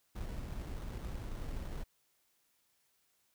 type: noise with sample-and-hold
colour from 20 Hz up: brown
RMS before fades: -41 dBFS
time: 0.15-1.84 s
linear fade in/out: 10 ms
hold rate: 2450 Hz
effects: white hiss -75 dBFS RMS until 3.34 s